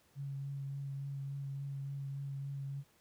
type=tone with vibrato; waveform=sine; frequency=138.59 Hz; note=C#3; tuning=in tune; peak=-38 dBFS; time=0.15-2.84 s; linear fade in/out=50 ms; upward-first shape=triangle; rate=3.5 Hz; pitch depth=18 cents each way; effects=pink hiss -69 dBFS RMS until 3 s + high-pass 60 Hz 12 dB/octave